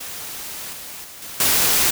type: noise with level steps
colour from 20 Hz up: white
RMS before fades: -32 / -35 / -39 / -34 / -17 dBFS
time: 0-1.91 s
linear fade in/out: 10 ms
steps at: 0.73 / 1.04 / 1.22 / 1.4 s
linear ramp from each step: 2 ms
effects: none